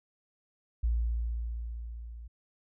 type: tone with level ramp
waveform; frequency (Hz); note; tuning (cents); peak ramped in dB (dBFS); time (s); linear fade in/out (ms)
sine; 57.6; A#1; -20; -24 to -42; 0.83-2.28; 10
effects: none